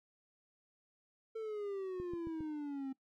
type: exponential sweep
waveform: triangle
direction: down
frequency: 451.3 to 263.9 Hz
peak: -36 dBFS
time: 1.35-2.93 s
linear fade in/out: 10 ms
type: click train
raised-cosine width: 3 ms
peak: -34 dBFS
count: 4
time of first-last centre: 2-2.407 s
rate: 7.38 Hz
effects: noise-tail reverb RT60 0.1 s tail -20 dB re dry